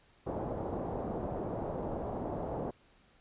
white low-pass noise, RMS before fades -37 dBFS, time 0.26-2.71 s, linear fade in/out 10 ms, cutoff 740 Hz, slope 24 dB/octave, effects pink hiss -65 dBFS RMS until 3.2 s + resampled to 8000 Hz

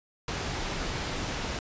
pink low-pass noise, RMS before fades -33 dBFS, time 0.28-1.59 s, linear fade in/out 2 ms, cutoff 6500 Hz, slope 12 dB/octave, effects resampled to 16000 Hz

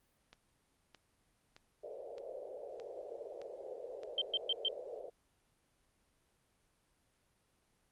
click train, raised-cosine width 0.2 ms, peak -37 dBFS, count 7, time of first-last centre 0.33-4.034 s, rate 1.62 Hz
white band-pass noise, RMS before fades -47 dBFS, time 1.83-5.1 s, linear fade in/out 10 ms, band 430 to 600 Hz, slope 48 dB/octave
sine tone bursts, 3136 Hz, G7, in tune, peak -30 dBFS, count 4, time 4.18-4.684 s, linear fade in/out 2 ms, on 36 ms, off 120 ms
effects pink hiss -75 dBFS RMS until 7.91 s + Opus 32 kbps

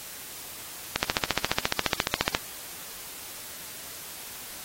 click train, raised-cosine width 0.2 ms, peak -4 dBFS, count 21, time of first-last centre 0.96-2.349 s, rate 14.4 Hz, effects white hiss -41 dBFS RMS until 4.64 s + AAC 48 kbps

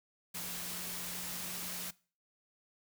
sine tone in noise, 178.3 Hz, F3, 36 cents sharp, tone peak -50 dBFS, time 0.34-1.91 s, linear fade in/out 10 ms, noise white, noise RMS -41 dBFS, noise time 0.34-1.91 s, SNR -12 dB, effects noise-tail reverb RT60 0.4 s tail -22 dB re dry

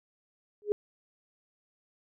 sine tone with exponential growth, 415.3 Hz, G#4, in tune, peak -19 dBFS, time 0.62-0.72 s, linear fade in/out 0 ms, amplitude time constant 21 ms, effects none

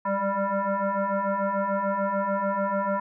sine tone with frequency modulation, 193.6 Hz, G3, 21 cents flat, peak -23 dBFS, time 0.05-3 s, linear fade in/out 5 ms, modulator 394 Hz, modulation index 2.9, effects none

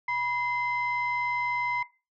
sine tone pair together, 977 / 2070 Hz, B5 / C7, -19 / -19 cents, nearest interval octave + minor second, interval 1300 cents, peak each -28 dBFS, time 0.08-1.83 s, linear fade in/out 5 ms, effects noise-tail reverb RT60 0.3 s tail -20 dB re dry + tanh soft clip ceiling -21 dBFS

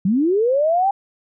sine linear sweep, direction up, 174.61 to 808 Hz, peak -14 dBFS, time 0.05-0.91 s, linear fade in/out 5 ms, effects none

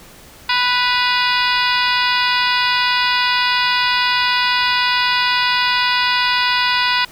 harmonic tone with a mistuned harmonic, 493.9 Hz, B4, in tune, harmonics 2 / 3 / 4 / 5 / 6 / 7 / 8 / 9 / 10, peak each -19 / -21 / -22 / -23 / -24 / -24 / -25 / -26 / -26 dBFS, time 0.49-7.05 s, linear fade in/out 5 ms, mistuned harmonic 6, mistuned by -56 cents, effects pink hiss -42 dBFS RMS until 7.11 s

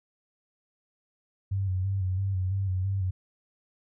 sine tone with vibrato, 95.1 Hz, F#2, 48 cents sharp, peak -25 dBFS, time 1.51-3.11 s, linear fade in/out 10 ms, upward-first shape square, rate 3 Hz, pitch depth 45 cents each way, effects none

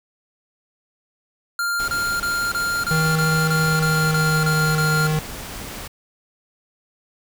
square tone bursts, 1396.9 Hz, F6, in tune, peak -21 dBFS, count 11, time 1.59-5.07 s, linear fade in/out 2 ms, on 290 ms, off 29 ms
pink noise, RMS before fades -33 dBFS, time 1.79-5.88 s, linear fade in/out 10 ms
square tone with pitch glide, 158.9 to 154.91 Hz, D#3 to D#3, +37 to -7 cents, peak -19 dBFS, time 2.91-5.19 s, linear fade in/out 0 ms, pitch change -44 cents, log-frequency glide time 3.51-4.96 s
effects none

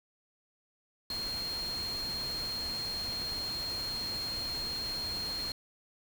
sine tone in noise, 4227 Hz, C8, 17 cents sharp, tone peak -34 dBFS, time 1.1-5.52 s, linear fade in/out 2 ms, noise pink, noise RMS -43 dBFS, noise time 1.1-5.52 s, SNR +6 dB, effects none

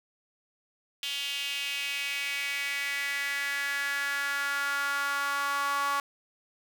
sawtooth tone with high-pass filter sweep, 281.7 Hz, C#4, 28 cents sharp, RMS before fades -31 dBFS, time 1.03-6 s, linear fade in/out 2 ms, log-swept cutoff 3000 to 1100 Hz, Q 4.4, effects none

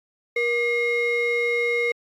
triangle ring-modulated tone, 835 Hz, G#5, 9 cents sharp, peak -15 dBFS, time 0.36-1.92 s, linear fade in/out 5 ms, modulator 1310 Hz, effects AAC 64 kbps

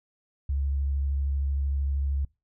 sine tone with vibrato, 69.4 Hz, C#2, 3 cents sharp, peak -24 dBFS, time 0.49-2.25 s, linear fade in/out 5 ms, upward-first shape triangle, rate 13 Hz, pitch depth 23 cents each way, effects noise-tail reverb RT60 0.3 s tail -26 dB re dry

